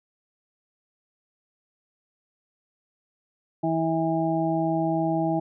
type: harmonic tone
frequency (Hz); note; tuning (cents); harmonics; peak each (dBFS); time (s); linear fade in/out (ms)
162.7; E3; -22; 1 / 2 / 4 / 5; -28 / -25 / -28 / -29; 3.63-5.4; 10
effects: none